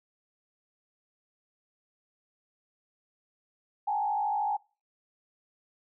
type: tone with frequency modulation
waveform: sine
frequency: 830.6 Hz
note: G#5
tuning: in tune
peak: -26 dBFS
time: 3.87-4.57 s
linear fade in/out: 10 ms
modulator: 53.1 Hz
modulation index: 0.89
effects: noise-tail reverb RT60 0.3 s tail -22 dB re dry